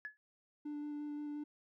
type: tone with exponential decay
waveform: sine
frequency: 1706 Hz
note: G#6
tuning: 46 cents sharp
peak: -37 dBFS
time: 0.05-0.17 s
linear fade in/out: 0 ms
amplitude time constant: 26 ms
type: tone with vibrato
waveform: triangle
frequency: 295 Hz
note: D4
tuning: 8 cents sharp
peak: -37 dBFS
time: 0.65-1.44 s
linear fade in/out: 10 ms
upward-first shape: square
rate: 5.7 Hz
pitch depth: 8 cents each way
effects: tanh soft clip ceiling -33 dBFS